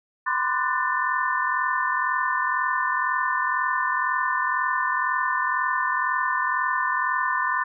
sine tone cluster, 999 / 1041 / 1185 / 1484 / 1779 Hz, B5 / C6 / D6 / F#6 / A6, +20 / -9 / +15 / +5 / +19 cents, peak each -29 / -26 / -30 / -30 / -26 dBFS, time 0.26-7.64 s, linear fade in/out 10 ms, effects none

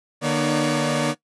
sawtooth tone cluster, 151 / 238.8 / 303.4 / 567 Hz, D3 / A#3 / D#4 / C#5, +48 / +42 / -44 / +39 cents, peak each -21 dBFS, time 0.21-1.15 s, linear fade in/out 50 ms, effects noise-tail reverb RT60 0.1 s tail -18 dB re dry + resampled to 24000 Hz

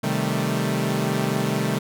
sawtooth chord, A half-diminished seventh, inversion first, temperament equal, 130.81 / 155.56 / 196 / 220 Hz, C3 / Eb3 / G3 / A3, 0 / 0 / 0 / 0 cents, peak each -23 dBFS, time 0.03-1.79 s, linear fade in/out 10 ms, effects none

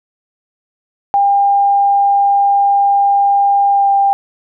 sine tone with pitch glide, 801 to 794.5 Hz, G5 to G5, +37 to +23 cents, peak -8 dBFS, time 1.14-4.13 s, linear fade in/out 0 ms, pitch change -14 cents, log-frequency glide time 3.7-3.9 s, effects none

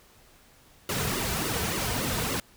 pink noise with flanger, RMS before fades -29 dBFS, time 0.89-2.4 s, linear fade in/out 2 ms, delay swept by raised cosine 1.2 to 3.7 ms, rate 3.5 Hz, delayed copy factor -0.8, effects pink hiss -57 dBFS RMS until 2.56 s

